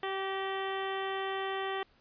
harmonic tone with a mistuned harmonic, 386.9 Hz, G4, 23 cents flat, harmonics 1 / 2 / 3 / 4 / 5 / 6 / 7 / 8 / 9, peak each -36 / -38 / -40 / -46 / -41 / -51 / -49 / -45 / -50 dBFS, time 0.03-1.83 s, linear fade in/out 2 ms, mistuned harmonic 5, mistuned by -22 cents, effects pink hiss -66 dBFS RMS until 2 s + resampled to 11025 Hz

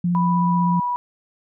sine tone with vibrato, 175 Hz, F3, 4 cents sharp, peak -17 dBFS, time 0.04-0.8 s, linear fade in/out 5 ms, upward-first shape square, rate 16 Hz, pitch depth 10 cents each way
sine tone with pitch glide, 987.8 to 977.6 Hz, B5 to B5, 0 to -18 cents, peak -20 dBFS, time 0.15-0.96 s, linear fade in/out 0 ms, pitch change -18 cents, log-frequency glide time 0.3-0.83 s
effects none

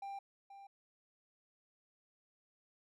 triangle tone with echo, 792 Hz, G5, 18 cents sharp, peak -40 dBFS, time 0.02-0.19 s, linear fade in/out 5 ms, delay 480 ms, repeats 1, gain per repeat -10 dB, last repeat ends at 0.67 s, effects none

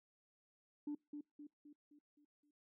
sine tone with echo, 294 Hz, D4, 2 cents sharp, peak -38 dBFS, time 0.87-0.95 s, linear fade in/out 5 ms, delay 260 ms, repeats 6, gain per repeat -6 dB, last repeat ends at 2.51 s, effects noise-tail reverb RT60 0.2 s tail -25 dB re dry + tanh soft clip ceiling -37 dBFS

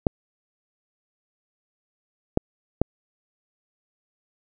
clicks, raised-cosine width 2 ms, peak -4 dBFS, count 3, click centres 0.068 / 2.374 / 2.816 s, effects none

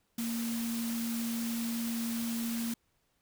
sine tone in noise, 231.4 Hz, A#3, 13 cents flat, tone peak -32 dBFS, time 0.18-2.74 s, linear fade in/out 5 ms, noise white, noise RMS -41 dBFS, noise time 0.18-2.74 s, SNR +6 dB, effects pink hiss -75 dBFS RMS until 3.21 s

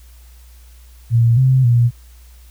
sine tone with pitch steps, 116.6 / 130.6 / 119.5 Hz, A#2 / C3 / A#2, +1 / -3 / +43 cents, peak -9 dBFS, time 1.1-1.91 s, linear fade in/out 50 ms, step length 270 ms, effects added 60 Hz sine -40 dBFS peak until 2.5 s + white hiss -52 dBFS RMS until 2.5 s

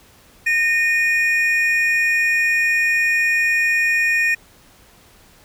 triangle tone pair together, 1840 / 2456 Hz, A#6 / D#7, -23 / -23 cents, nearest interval perfect fourth, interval 500 cents, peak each -16 / -16 dBFS, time 0.46-4.35 s, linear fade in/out 10 ms, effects pink hiss -50 dBFS RMS until 5.44 s

